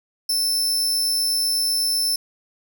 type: tone with amplitude modulation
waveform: sawtooth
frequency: 5300 Hz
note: E8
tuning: 9 cents sharp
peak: -15 dBFS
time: 0.29-2.16 s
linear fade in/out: 5 ms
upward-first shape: sine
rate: 108 Hz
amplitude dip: 30%
effects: none